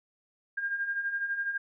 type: beating tone pair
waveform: sine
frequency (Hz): 1600 / 1612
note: G6 / G6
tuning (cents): +35 / +48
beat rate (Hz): 12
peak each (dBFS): -37 / -30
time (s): 0.57-1.58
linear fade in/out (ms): 10
effects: none